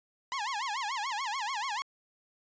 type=tone with vibrato; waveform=sawtooth; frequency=950 Hz; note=A#5; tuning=33 cents sharp; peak=-28 dBFS; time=0.32-1.82 s; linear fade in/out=0 ms; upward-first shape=sine; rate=6.9 Hz; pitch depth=270 cents each way; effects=resampled to 16000 Hz